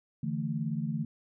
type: chord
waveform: sine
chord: D suspended second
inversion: none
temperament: equal with one note detuned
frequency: 146.83 / 164.81 / 222.4 Hz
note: D3 / E3 / A3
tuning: 0 / 0 / +19 cents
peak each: -34 dBFS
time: 0.23-1.05 s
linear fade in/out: 5 ms
effects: none